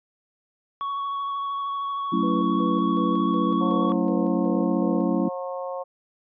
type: tone with vibrato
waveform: triangle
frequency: 1116 Hz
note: C#6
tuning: 11 cents sharp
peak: -24 dBFS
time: 0.81-3.92 s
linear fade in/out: 0 ms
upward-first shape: sine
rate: 13 Hz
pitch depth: 12 cents each way
type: chord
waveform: sine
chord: F# minor seventh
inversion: none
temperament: just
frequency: 185 / 222 / 277.5 / 333 Hz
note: F#3 / A3 / C#4 / E4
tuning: 0 / +16 / +2 / +18 cents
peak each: -26 dBFS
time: 2.12-5.29 s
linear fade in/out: 10 ms
type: tone with tremolo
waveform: sine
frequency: 493.9 Hz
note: B4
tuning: in tune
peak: -31 dBFS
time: 2.23-5.02 s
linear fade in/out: 5 ms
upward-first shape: square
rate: 2.7 Hz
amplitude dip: 75%
type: harmonic tone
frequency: 180 Hz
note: F#3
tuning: 47 cents flat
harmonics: 3 / 4 / 5 / 6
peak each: -30 / -36 / -38 / -37 dBFS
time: 3.6-5.84 s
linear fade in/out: 20 ms
effects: resampled to 11025 Hz